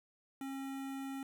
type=tone with notch filter; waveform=square; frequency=270.8 Hz; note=C#4; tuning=40 cents flat; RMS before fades=-42 dBFS; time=0.41-1.23 s; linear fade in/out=2 ms; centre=4800 Hz; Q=1.4; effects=none